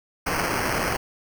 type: noise with sample-and-hold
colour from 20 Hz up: violet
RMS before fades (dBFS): -25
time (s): 0.26-0.97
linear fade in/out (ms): 10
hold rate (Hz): 3675
effects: none